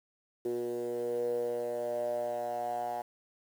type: tone with band-pass filter sweep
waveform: 10% pulse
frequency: 120 Hz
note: B2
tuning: 49 cents flat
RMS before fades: -34 dBFS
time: 0.45-3.02 s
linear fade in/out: 5 ms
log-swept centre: 380 to 780 Hz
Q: 7.2
effects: 9-bit